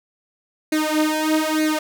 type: tone with flanger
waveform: sawtooth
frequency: 310 Hz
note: D#4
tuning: 6 cents flat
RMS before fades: -20 dBFS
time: 0.72-1.79 s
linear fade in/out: 5 ms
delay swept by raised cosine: 0.46 to 4.46 ms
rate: 1.1 Hz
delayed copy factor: +1
effects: none